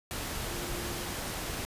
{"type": "tone in noise", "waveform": "sine", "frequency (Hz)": 349.2, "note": "F4", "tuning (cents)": 0, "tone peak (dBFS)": -43, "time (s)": [0.47, 1.15], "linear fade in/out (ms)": 0, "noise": "pink", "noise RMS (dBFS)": -36, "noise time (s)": [0.11, 1.65], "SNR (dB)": -10, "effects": ["resampled to 32000 Hz"]}